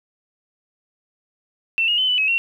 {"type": "tone with pitch steps", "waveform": "sine", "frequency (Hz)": [2687, 2866, 3045, 2982, 2560, 2731], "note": ["E7", "F7", "F#7", "F#7", "D#7", "F7"], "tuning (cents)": [33, 44, 49, 13, 49, -39], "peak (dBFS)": -16, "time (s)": [1.78, 2.38], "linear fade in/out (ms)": 0, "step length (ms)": 100, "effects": ["9-bit"]}